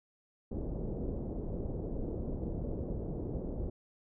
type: low-pass noise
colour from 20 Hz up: pink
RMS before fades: -37 dBFS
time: 0.51-3.7 s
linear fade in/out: 5 ms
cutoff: 520 Hz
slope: 24 dB/octave
effects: none